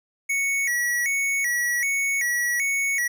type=tone with vibrato; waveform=square; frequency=2069 Hz; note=C7; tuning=20 cents flat; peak=-22 dBFS; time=0.29-3.08 s; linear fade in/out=10 ms; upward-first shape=square; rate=1.3 Hz; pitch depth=120 cents each way; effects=none